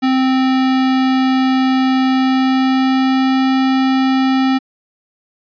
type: tone with pitch glide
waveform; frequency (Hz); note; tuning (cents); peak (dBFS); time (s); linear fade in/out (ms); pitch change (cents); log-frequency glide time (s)
square; 261.2 to 263.6; C4 to C4; -3 to +13; -12; 0.02-4.59; 20; +16; 2.08-3.56
effects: resampled to 11025 Hz